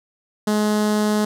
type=tone with notch filter; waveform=sawtooth; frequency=211.2 Hz; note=G#3; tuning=29 cents sharp; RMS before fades=-19 dBFS; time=0.47-1.25 s; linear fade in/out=5 ms; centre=2400 Hz; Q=1.5; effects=low-pass 12000 Hz 12 dB/octave + 9-bit